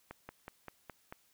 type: slowing click train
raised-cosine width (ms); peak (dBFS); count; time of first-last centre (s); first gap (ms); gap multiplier
0.5; -29; 6; 0.11-1.125; 180; 1.06
effects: white hiss -70 dBFS RMS until 1.33 s